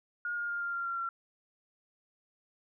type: tone with pitch steps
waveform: sine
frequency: 1428 / 1417.3 / 1406.7 / 1396.2 / 1385.7 / 1375.4 / 1365.1 Hz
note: F6 / F6 / F6 / F6 / F6 / F6 / F6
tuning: +38 / +25 / +12 / -1 / -14 / -27 / -40 cents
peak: -32 dBFS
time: 0.25-1.09 s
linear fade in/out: 2 ms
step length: 120 ms
effects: none